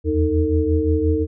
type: tone cluster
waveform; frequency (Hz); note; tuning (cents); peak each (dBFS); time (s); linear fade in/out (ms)
sine; 78.7 / 84.4 / 310.5 / 449.3; D#2 / E2 / D#4 / A4; +20 / +41 / -3 / +36; -21; 0.04-1.27; 50
effects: none